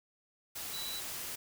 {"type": "tone in noise", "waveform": "sine", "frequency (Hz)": 3951, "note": "B7", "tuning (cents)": 0, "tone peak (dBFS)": -40, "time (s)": [0.73, 1], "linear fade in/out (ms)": 10, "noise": "white", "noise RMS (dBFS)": -41, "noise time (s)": [0.55, 1.36], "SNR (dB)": -2, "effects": []}